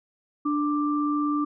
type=tone pair together; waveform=sine; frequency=294.9 / 1179 Hz; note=D4 / D6; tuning=+7 / +6 cents; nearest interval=2 octaves; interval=2399 cents; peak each=-23 / -28 dBFS; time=0.45-1.45 s; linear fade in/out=10 ms; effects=none